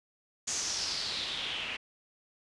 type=noise with low-pass filter sweep; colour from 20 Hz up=white; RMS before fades=-35 dBFS; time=0.47-1.77 s; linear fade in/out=10 ms; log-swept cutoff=6800 to 2600 Hz; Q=4.6; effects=resampled to 24000 Hz